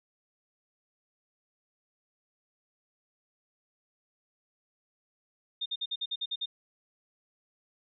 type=tone bursts; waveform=sine; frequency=3645 Hz; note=A#7; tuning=40 cents flat; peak=-30 dBFS; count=9; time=5.61-6.459 s; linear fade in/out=10 ms; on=49 ms; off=51 ms; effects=none